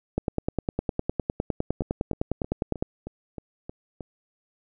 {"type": "two click trains", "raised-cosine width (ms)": 2, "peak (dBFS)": [-11, -22], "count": [27, 8], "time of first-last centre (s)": [[0.18, 2.825], [1.82, 4.008]], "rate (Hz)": [9.83, 3.2], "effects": []}